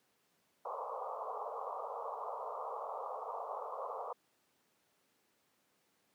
white band-pass noise, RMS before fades -42 dBFS, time 0.65-4.13 s, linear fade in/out 5 ms, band 440 to 1200 Hz, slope 96 dB/octave, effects pink hiss -75 dBFS RMS until 6.14 s + high-pass 200 Hz 12 dB/octave

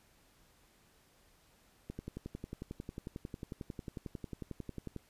click train, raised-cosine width 3 ms, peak -28 dBFS, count 35, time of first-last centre 1.9-4.963 s, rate 11.1 Hz, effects pink hiss -67 dBFS RMS until 5.09 s + resampled to 32000 Hz

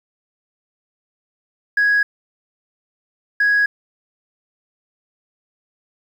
sine tone pair in turn, 1661.2 / 1661.2 Hz, G#6 / G#6, 0 / 0 cents, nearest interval unison, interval 0 cents, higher neither, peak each -11 dBFS, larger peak neither, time 1.77-2.03 / 3.4-3.66 s, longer neither, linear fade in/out 5 ms, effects tanh soft clip ceiling -10 dBFS + 8-bit

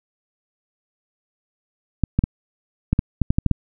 clicks, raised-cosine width 5 ms, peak -4 dBFS, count 10, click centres 2.037 / 2.19 / 2.239 / 2.93 / 2.991 / 3.217 / 3.305 / 3.385 / 3.463 / 3.513 s, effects none

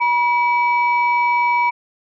sine tone pair together, 963.7 / 2292 Hz, B5 / D7, -43 / -43 cents, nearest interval octave + minor third, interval 1500 cents, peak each -14 / -19 dBFS, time 0-1.71 s, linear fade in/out 20 ms, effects tanh soft clip ceiling -7 dBFS

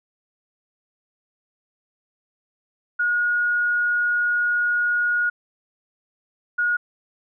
sine tone pair in turn, 1443 / 1443 Hz, F#6 / F#6, -44 / -44 cents, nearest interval unison, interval 0 cents, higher neither, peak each -18 dBFS, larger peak neither, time 2.99-5.3 / 6.58-6.77 s, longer first, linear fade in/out 10 ms, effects none

